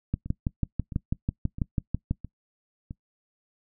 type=two click trains; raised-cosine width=5 ms; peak=-13 / -24 dBFS; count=13 / 5; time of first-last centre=0.14-2.11 / 0.26-2.909 s; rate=6.09 / 1.51 Hz; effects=noise-tail reverb RT60 0.1 s tail -22 dB re dry